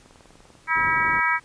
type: click train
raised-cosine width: 1 ms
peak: -35 dBFS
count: 11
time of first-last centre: 0.06-0.553 s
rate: 20.3 Hz
type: harmonic tone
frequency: 322.9 Hz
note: E4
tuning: 36 cents flat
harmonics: 3 / 4 / 5 / 6 / 7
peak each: -25 / -25 / -25 / -25 / -25 dBFS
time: 0.67-1.4 s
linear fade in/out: 50 ms
type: low-pass noise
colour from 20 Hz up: white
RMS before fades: -37 dBFS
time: 0.75-1.21 s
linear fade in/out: 20 ms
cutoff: 340 Hz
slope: 12 dB/octave
effects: pink hiss -54 dBFS RMS until 1.44 s + resampled to 22050 Hz